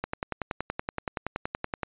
click train, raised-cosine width 0.5 ms, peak -14 dBFS, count 20, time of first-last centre 0.04-1.832 s, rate 10.6 Hz, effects resampled to 8000 Hz

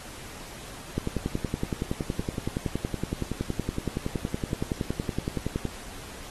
click train, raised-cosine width 3 ms, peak -14 dBFS, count 51, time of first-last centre 0.98-5.653 s, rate 10.7 Hz, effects pink hiss -43 dBFS RMS until 6.3 s + AAC 32 kbps

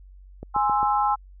click train, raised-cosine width 2 ms, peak -22 dBFS, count 4, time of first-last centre 0.43-0.83 s, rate 7.5 Hz
sine chord, Ab augmented, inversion none, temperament equal, 830.6 / 1046.5 / 1318.5 Hz, Ab5 / C6 / E6, 0 / 0 / 0 cents, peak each -21 / -25 / -26 dBFS, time 0.54-1.16 s, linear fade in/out 20 ms
effects added 47 Hz sine -44 dBFS peak until 1.4 s

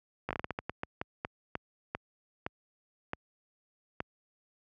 slowing click train, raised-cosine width 0.5 ms, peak -18 dBFS, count 17, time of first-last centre 0.29-4.004 s, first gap 17 ms, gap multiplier 1.3, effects high-pass 60 Hz 12 dB/octave

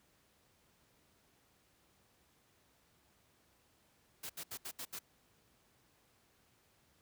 white noise bursts, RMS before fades -44 dBFS, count 6, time 4.23-4.992 s, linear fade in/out 10 ms, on 67 ms, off 72 ms, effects pink hiss -71 dBFS RMS until 7.01 s + high-pass 60 Hz 12 dB/octave

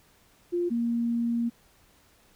sine tone pair in turn, 349.6 / 234.5 Hz, F4 / A#3, +2 / +11 cents, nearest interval perfect fifth, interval 691 cents, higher first, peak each -24 dBFS, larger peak neither, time 0.52-0.7 / 0.7-1.5 s, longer second, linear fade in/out 20 ms, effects pink hiss -61 dBFS RMS until 2.35 s

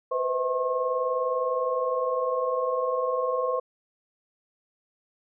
sine tone cluster, 490.2 / 510 / 642 / 1079 Hz, B4 / C5 / E5 / C#6, -13 / -44 / -46 / -47 cents, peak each -34 / -26 / -33 / -29 dBFS, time 0.11-3.6 s, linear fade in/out 10 ms, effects none

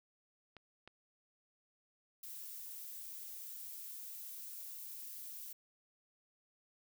clicks, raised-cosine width 0.3 ms, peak -37 dBFS, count 2, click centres 0.567 / 0.876 s
violet noise, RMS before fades -48 dBFS, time 2.23-5.53 s, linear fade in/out 5 ms
effects none

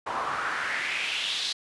pink noise with band-pass filter sweep, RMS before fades -30 dBFS, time 0.06-1.53 s, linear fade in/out 10 ms, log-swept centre 910 to 4200 Hz, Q 3.4, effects resampled to 24000 Hz

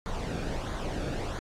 brown noise with flanger, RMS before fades -33 dBFS, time 0.06-1.39 s, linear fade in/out 0 ms, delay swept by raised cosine 0.37 to 1.01 ms, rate 1.5 Hz, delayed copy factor -0.6, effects low-pass 8000 Hz 12 dB/octave + AAC 64 kbps

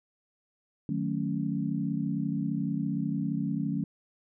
sine chord, D# half-diminished seventh, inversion none, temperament equal with one note detuned, 153.69 / 185 / 220 / 277.2 Hz, D#3 / F#3 / A3 / C#4, -21 / 0 / 0 / 0 cents, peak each -33 dBFS, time 0.89-3.84 s, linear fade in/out 2 ms, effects none

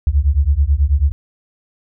sine beating tone pair, 66.8 / 76 Hz, C2 / D#2, +36 / -40 cents, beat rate 9.2 Hz, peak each -14 dBFS, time 0.07-1.12 s, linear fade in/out 0 ms, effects none

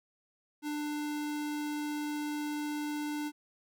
square tone, 297.3 Hz, D4, 21 cents sharp, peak -34 dBFS, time 0.62-3.32 s, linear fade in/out 50 ms, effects none

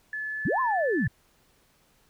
sine tone with pitch glide, 1726 to 1745 Hz, A6 to A6, -34 to -15 cents, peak -30 dBFS, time 0.13-1.07 s, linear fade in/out 2 ms, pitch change +19 cents, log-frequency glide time 0.29-0.7 s
sine linear two-way sweep, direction up then down, 96.4 to 1077 to 96.4 Hz, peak -23 dBFS, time 0.45-1.08 s, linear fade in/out 5 ms, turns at 0.6 s
effects pink hiss -64 dBFS RMS until 2.09 s

